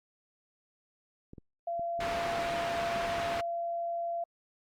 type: clicks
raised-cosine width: 3 ms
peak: -34 dBFS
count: 8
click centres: 1.334 / 1.382 / 1.795 / 1.993 / 2.383 / 2.962 / 3.182 / 3.35 s
type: tone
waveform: sine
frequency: 683 Hz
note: F5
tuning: 39 cents flat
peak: -31 dBFS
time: 1.67-4.24 s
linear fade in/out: 5 ms
type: low-pass noise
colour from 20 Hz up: white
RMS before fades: -37 dBFS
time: 2-3.41 s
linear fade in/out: 5 ms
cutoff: 2000 Hz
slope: 12 dB/octave
effects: Opus 48 kbps